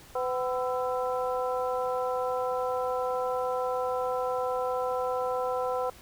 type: harmonic tone with a mistuned harmonic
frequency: 252.4 Hz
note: B3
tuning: 38 cents sharp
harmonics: 2 / 3 / 4 / 5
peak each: -29 / -33 / -35 / -37 dBFS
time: 0.15-5.9 s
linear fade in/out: 5 ms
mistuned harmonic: 5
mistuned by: +88 cents
effects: pink hiss -52 dBFS RMS until 6.01 s